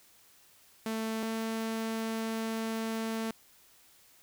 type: tone pair in turn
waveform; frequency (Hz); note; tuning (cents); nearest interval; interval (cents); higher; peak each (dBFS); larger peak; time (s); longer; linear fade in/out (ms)
sawtooth; 222 / 223.7; A3 / A3; +16 / +29; unison; 13; second; -28; neither; 0.86-1.23 / 1.23-3.31; second; 2
effects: white hiss -61 dBFS RMS until 4.22 s